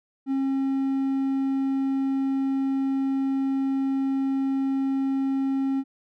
triangle tone, 270 Hz, C#4, 45 cents flat, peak -20 dBFS, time 0.26-5.84 s, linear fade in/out 50 ms, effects none

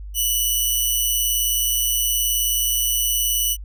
5% pulse tone with amplitude modulation, 2960 Hz, F#7, in tune, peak -8 dBFS, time 0.14-3.57 s, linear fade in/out 50 ms, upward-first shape sine, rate 119 Hz, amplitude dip 40%, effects added 50 Hz sine -31 dBFS peak until 3.64 s

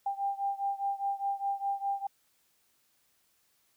sine beating tone pair, 793 / 797.9 Hz, G5 / G5, +20 / +30 cents, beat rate 4.9 Hz, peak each -32 / -34 dBFS, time 0.06-2.07 s, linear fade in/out 5 ms, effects white hiss -71 dBFS RMS until 3.76 s

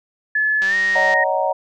sine tone with pitch glide, 1721 to 1866 Hz, A6 to A#6, -39 to +1 cents, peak -15 dBFS, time 0.35-1.24 s, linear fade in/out 5 ms, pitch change +140 cents, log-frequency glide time 0.66-0.76 s
click train, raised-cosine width 0.2 ms, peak -14 dBFS, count 101, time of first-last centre 0.62-1.138 s, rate 193 Hz
sine chord, D# minor seventh, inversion third, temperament just, 560 / 622.3 / 746.7 / 933.4 Hz, C#5 / D#5 / F#5 / A#5, +18 / 0 / +16 / +2 cents, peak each -22 dBFS, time 0.95-1.53 s, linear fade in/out 10 ms
effects none

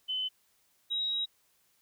sine tone pair in turn, 3035 / 3824 Hz, F#7 / A#7, +43 / +43 cents, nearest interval major third, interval 400 cents, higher second, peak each -30 / -29 dBFS, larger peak second, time 0.08-0.29 / 0.9-1.26 s, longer second, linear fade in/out 20 ms, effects white hiss -70 dBFS RMS until 1.81 s

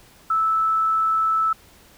sine tone, 1312 Hz, E6, 9 cents flat, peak -17 dBFS, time 0.3-1.53 s, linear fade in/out 5 ms, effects pink hiss -51 dBFS RMS until 1.97 s

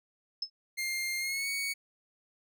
sine tone with exponential decay, 5210 Hz, E8, 21 cents flat, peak -27 dBFS, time 0.42-0.5 s, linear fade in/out 5 ms, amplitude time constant 17 ms
sawtooth tone with pitch glide, 2113 to 2233 Hz, C7 to C#7, +16 to +12 cents, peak -28 dBFS, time 0.77-1.74 s, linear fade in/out 20 ms, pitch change +96 cents, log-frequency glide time 1.19-1.48 s
effects none

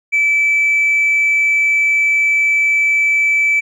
triangle tone with tanh clipping, 2312 Hz, D7, 28 cents flat, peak -11 dBFS, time 0.12-3.61 s, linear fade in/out 20 ms, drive 5 dB, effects none

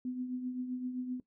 sine tone with tremolo, 251.9 Hz, B3, 34 cents sharp, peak -32 dBFS, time 0.05-1.2 s, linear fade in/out 2 ms, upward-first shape triangle, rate 7.7 Hz, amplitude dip 60%, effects noise-tail reverb RT60 0.1 s tail -17 dB re dry

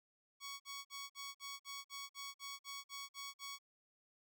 10% pulse tone bursts, 1117 Hz, C#6, 13 cents sharp, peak -37 dBFS, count 13, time 0.4-3.588 s, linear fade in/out 50 ms, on 200 ms, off 49 ms, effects none

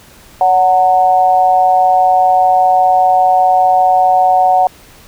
sine tone with amplitude modulation, 740 Hz, F#5, in tune, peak -3 dBFS, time 0.41-4.67 s, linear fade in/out 2 ms, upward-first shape sine, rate 175 Hz, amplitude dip 75%, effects pink hiss -41 dBFS RMS until 5.07 s

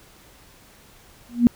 sine tone with exponential growth, 239.1 Hz, A#3, 44 cents sharp, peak -6 dBFS, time 1.29-1.47 s, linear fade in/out 0 ms, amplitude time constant 38 ms, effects pink hiss -51 dBFS RMS until 1.55 s

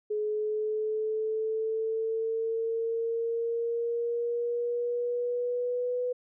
sine linear sweep, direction up, 422.6 to 496.2 Hz, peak -27 dBFS, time 0.1-6.13 s, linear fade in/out 10 ms, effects none

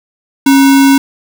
sine tone with sample-and-hold, 273.4 Hz, C#4, 24 cents flat, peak -3 dBFS, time 0.46-0.98 s, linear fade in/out 5 ms, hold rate 1225 Hz, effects none

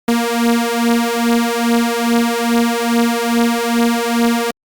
sawtooth beating tone pair, 233.1 / 235.5 Hz, A#3 / A#3, 0 / +18 cents, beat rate 2.4 Hz, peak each -12 dBFS, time 0.08-4.51 s, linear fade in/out 5 ms, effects Opus 48 kbps

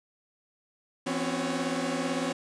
sawtooth tone cluster, 168.7 / 253.2 / 271.2 / 368 / 558 Hz, E3 / B3 / C#4 / F#4 / C#5, +40 / +43 / -38 / -9 / +11 cents, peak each -34 / -28 / -29 / -35 / -32 dBFS, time 1.06-2.33 s, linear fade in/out 10 ms, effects resampled to 22050 Hz + 9-bit

